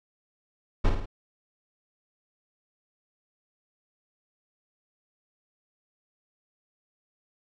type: noise with echo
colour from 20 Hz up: brown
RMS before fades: -20 dBFS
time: 0.84-0.9 s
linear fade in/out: 10 ms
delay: 53 ms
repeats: 3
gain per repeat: -5 dB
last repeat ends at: 1.059 s
effects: low-pass 4000 Hz 12 dB/octave